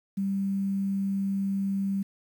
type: tone with quantisation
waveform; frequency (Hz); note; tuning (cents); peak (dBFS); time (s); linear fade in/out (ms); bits
sine; 196; G3; 0; -25; 0.17-2.03; 10; 9
effects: none